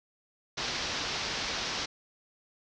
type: low-pass noise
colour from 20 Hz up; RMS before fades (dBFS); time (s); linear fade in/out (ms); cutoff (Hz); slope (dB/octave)
white; -34; 0.57-1.86; 10; 5800; 48
effects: none